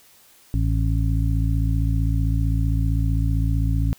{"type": "harmonic tone with a mistuned harmonic", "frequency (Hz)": 55.5, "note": "A1", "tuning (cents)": 16, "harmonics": [1, 2, 3, 5], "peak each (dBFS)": [-20, -22, -29, -30], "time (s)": [0.54, 3.93], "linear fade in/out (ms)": 0, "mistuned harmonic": 5, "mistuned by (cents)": -22, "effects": ["white hiss -53 dBFS RMS until 3.98 s"]}